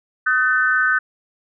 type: tone with amplitude modulation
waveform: sine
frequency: 1517 Hz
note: F#6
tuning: 43 cents sharp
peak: -10 dBFS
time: 0.26-0.99 s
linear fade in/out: 10 ms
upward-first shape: sine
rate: 256 Hz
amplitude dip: 95%
effects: none